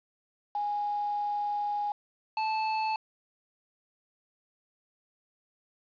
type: tone pair in turn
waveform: sine / square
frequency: 826 / 875.1 Hz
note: G#5 / A5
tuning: -10 / -10 cents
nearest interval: minor second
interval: 100 cents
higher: second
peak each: -28 dBFS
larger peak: neither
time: 0.55-1.92 / 2.37-2.96 s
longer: first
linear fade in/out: 2 ms
effects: resampled to 11025 Hz + 9-bit